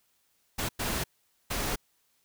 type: noise bursts at uneven times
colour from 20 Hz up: pink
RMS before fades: -31 dBFS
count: 3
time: 0.58-0.69 / 0.79-1.04 / 1.5-1.76 s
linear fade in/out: 10 ms
effects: white hiss -71 dBFS RMS until 2.24 s